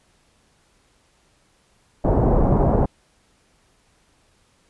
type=low-pass noise; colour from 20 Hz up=pink; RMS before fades=-17 dBFS; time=2.04-2.86 s; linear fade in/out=10 ms; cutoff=820 Hz; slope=24 dB/octave; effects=pink hiss -61 dBFS RMS until 4.69 s + resampled to 24000 Hz